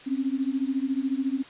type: beating tone pair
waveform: sine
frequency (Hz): 261.6 / 275.6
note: C4 / C#4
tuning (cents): 0 / -10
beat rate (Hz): 14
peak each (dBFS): -27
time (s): 0.06-1.43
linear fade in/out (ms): 20
effects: white hiss -47 dBFS RMS until 1.49 s + resampled to 8000 Hz